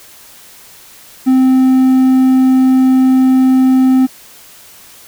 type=tone; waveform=triangle; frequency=260 Hz; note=C4; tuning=11 cents flat; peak=-4 dBFS; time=1.26-4.07 s; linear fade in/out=20 ms; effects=white hiss -39 dBFS RMS until 5.07 s